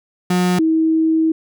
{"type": "tone pair in turn", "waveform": ["35% pulse", "sine"], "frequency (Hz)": [180, 320.7], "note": ["F#3", "E4"], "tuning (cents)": [-47, -48], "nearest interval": "minor seventh", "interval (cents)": 999, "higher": "second", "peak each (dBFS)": -12, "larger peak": "neither", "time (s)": [[0.3, 0.59], [0.59, 1.32]], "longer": "second", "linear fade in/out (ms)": 5, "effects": []}